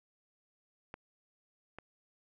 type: clicks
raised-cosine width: 0.5 ms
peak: -28 / -30 dBFS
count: 2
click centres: 0.941 / 1.786 s
effects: none